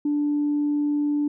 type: tone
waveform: sine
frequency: 293.2 Hz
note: D4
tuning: 3 cents flat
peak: -19 dBFS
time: 0.05-1.28 s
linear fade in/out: 5 ms
effects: tanh soft clip ceiling -16 dBFS